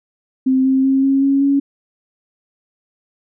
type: tone with pitch steps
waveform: sine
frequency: 261.6 / 264.9 / 268.3 / 271.8 / 275.2 / 278.8 Hz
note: C4 / C4 / C4 / C#4 / C#4 / C#4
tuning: 0 / +22 / +44 / -34 / -12 / +10 cents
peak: -11 dBFS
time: 0.46-1.6 s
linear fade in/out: 10 ms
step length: 190 ms
effects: none